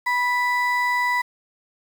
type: ring-modulated tone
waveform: triangle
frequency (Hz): 1480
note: F#6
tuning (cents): 0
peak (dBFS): -14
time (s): 0.06-1.22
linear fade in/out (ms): 10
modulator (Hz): 500
effects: 7-bit